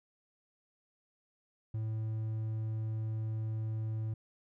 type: tone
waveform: triangle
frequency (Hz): 110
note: A2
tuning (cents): 0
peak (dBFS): -31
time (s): 1.74-4.14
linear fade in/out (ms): 5
effects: none